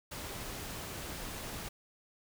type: noise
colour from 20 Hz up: pink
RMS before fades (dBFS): -42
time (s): 0.11-1.69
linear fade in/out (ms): 10
effects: none